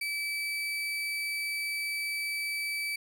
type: tone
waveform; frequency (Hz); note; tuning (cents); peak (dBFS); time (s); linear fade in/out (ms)
35% pulse; 2305; D7; -33; -29; 0.01-2.96; 5
effects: none